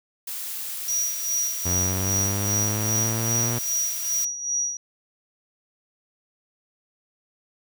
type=noise; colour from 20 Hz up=blue; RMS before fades=-32 dBFS; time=0.27-4.25 s; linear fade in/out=5 ms
type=tone with tremolo; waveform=sine; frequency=5780 Hz; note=F#8; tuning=41 cents flat; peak=-21 dBFS; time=0.88-4.77 s; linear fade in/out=2 ms; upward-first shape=sine; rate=2.5 Hz; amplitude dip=70%
type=linear sweep; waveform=sawtooth; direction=up; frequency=89 to 119.5 Hz; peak=-21 dBFS; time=1.65-3.59 s; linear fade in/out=10 ms
effects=none